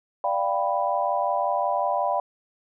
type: chord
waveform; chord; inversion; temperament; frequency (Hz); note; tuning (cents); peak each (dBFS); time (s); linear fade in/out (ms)
sine; G dominant seventh; second; equal; 587.3 / 698.5 / 784 / 987.8; D5 / F5 / G5 / B5; 0 / 0 / 0 / 0; -27; 0.24-2.2; 2
effects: none